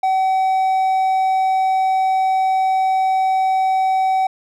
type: tone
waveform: triangle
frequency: 760 Hz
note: F#5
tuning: 46 cents sharp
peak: -12 dBFS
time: 0.03-4.27 s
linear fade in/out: 5 ms
effects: none